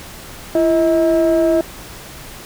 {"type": "tone pair together", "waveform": "sine", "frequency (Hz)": [336.9, 638], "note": ["E4", "D#5"], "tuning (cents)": [38, 43], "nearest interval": "major seventh", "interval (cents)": 1105, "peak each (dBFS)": -12, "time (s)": [0.55, 1.61], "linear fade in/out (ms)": 2, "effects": ["tanh soft clip ceiling -8 dBFS", "pink hiss -35 dBFS RMS until 2.45 s"]}